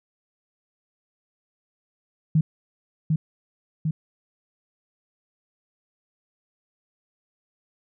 sine tone with echo, 157.1 Hz, D#3, 17 cents sharp, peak -15 dBFS, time 2.35-2.41 s, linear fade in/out 5 ms, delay 750 ms, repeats 2, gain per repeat -3 dB, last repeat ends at 3.91 s, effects none

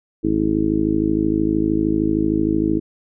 harmonic tone, 53.1 Hz, G#1, 39 cents sharp, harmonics 1 / 2 / 3 / 4 / 5 / 6 / 7 / 8, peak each -29 / -30 / -28 / -25 / -24 / -18 / -29 / -28 dBFS, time 0.23-2.8 s, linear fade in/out 20 ms, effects none

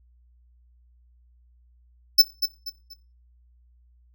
square tone with echo, 5274 Hz, E8, in tune, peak -10 dBFS, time 2.18-2.22 s, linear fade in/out 10 ms, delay 240 ms, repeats 3, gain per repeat -10 dB, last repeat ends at 2.94 s, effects noise-tail reverb RT60 0.3 s tail -17 dB re dry + added 60 Hz sine -55 dBFS peak until 4.14 s

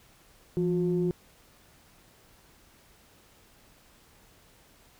sine tone pair together, 170.55 / 359.2 Hz, F3 / F4, -41 / +49 cents, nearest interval octave + minor second, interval 1290 cents, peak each -26 dBFS, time 0.57-1.11 s, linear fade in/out 0 ms, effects tanh soft clip ceiling -17 dBFS + pink hiss -59 dBFS RMS until 4.99 s

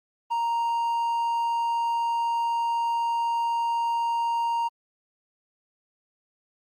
triangle tone, 932 Hz, A#5, 1 cent flat, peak -21 dBFS, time 0.3-4.69 s, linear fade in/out 20 ms, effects Opus 24 kbps

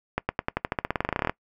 accelerating click train, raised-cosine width 0.5 ms, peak -9 dBFS, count 21, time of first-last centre 0.18-1.296 s, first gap 110 ms, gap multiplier 0.92, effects noise-tail reverb RT60 0.1 s tail -22 dB re dry

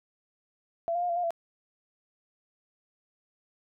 sine tone with pitch steps, 674 / 700 / 710 / 684 / 709 / 674 Hz, E5 / F5 / F5 / F5 / F5 / E5, +38 / +4 / +28 / -36 / +26 / +38 cents, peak -26 dBFS, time 0.88-1.306 s, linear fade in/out 0 ms, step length 71 ms, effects none

